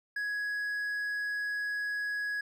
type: tone with hard clipping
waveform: triangle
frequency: 1670 Hz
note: G#6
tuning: 9 cents sharp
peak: -32 dBFS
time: 0.16-2.41 s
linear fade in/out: 5 ms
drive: 6 dB
effects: none